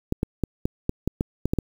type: clicks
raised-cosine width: 3 ms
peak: -9 dBFS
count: 10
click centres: 0.124 / 0.231 / 0.437 / 0.655 / 0.894 / 1.076 / 1.209 / 1.456 / 1.535 / 1.587 s
effects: 7-bit